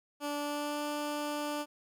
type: tone with pitch glide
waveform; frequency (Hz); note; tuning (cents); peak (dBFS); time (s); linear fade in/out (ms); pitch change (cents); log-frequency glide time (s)
15% pulse; 291.1 to 295; D4 to D4; -15 to +8; -27; 0.2-1.66; 50; +23; 0.37-0.84
effects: none